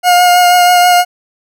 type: tone with vibrato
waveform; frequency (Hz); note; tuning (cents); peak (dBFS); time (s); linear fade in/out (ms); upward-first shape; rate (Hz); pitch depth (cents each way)
40% pulse; 714; F5; +38; -4; 0.03-1.05; 50; triangle; 6.2; 21
effects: none